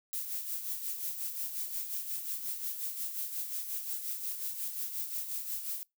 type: noise with tremolo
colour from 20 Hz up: violet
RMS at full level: -35 dBFS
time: 0.13-5.83 s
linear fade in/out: 0 ms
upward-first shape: sine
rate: 5.6 Hz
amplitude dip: 55%
effects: noise-tail reverb RT60 0.2 s tail -25 dB re dry